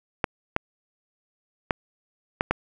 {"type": "clicks", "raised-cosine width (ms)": 0.5, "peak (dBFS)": -6, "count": 5, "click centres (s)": [0.242, 0.564, 1.708, 2.409, 2.51], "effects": []}